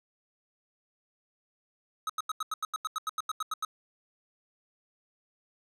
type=tone bursts; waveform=square; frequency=1274 Hz; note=D#6; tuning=41 cents sharp; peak=-30 dBFS; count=15; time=2.07-3.649 s; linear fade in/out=2 ms; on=25 ms; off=86 ms; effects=low-pass 11000 Hz 12 dB/octave